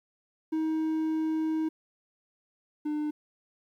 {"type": "tone pair in turn", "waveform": "triangle", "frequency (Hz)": [316.3, 300.5], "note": ["D#4", "D4"], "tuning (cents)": [29, 40], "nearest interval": "minor second", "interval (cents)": 89, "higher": "first", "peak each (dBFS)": [-24, -26], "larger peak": "first", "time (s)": [[0.52, 1.69], [2.85, 3.11]], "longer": "first", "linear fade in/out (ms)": 10, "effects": ["11-bit"]}